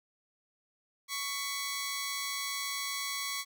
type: tone pair together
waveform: 10% pulse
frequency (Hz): 1115.5 / 2002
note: C#6 / B6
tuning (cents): +11 / +23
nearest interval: minor seventh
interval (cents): 1012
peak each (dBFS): -27 / -29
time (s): 1.08-3.45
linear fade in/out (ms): 50
effects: none